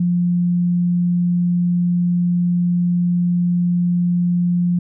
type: tone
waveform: sine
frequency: 175.7 Hz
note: F3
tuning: 11 cents sharp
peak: -14 dBFS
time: 0-4.79 s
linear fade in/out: 5 ms
effects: none